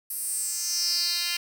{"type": "tone with high-pass filter sweep", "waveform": "10% pulse", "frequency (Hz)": 347.3, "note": "F4", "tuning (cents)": -10, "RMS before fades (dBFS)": -28, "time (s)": [0.1, 1.37], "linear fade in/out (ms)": 5, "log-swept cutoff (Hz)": [11000, 3200], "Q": 4.6, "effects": []}